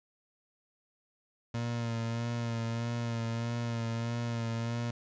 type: tone with vibrato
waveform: 30% pulse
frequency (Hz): 116.54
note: A#2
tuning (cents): 0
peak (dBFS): -29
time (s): 1.54-4.91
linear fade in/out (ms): 5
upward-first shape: sine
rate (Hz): 1.6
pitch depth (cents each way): 29
effects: resampled to 16000 Hz + 11-bit